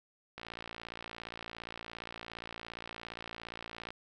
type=click train; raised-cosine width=0.3 ms; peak=-26 dBFS; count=203; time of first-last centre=0.38-3.905 s; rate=57.3 Hz; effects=none